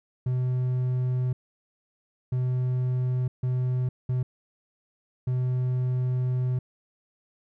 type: tone bursts at uneven times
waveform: triangle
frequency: 126.6 Hz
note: B2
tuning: 43 cents sharp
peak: -21 dBFS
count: 5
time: 0.26-1.33 / 2.32-3.28 / 3.43-3.89 / 4.09-4.23 / 5.27-6.59 s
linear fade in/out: 5 ms
effects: none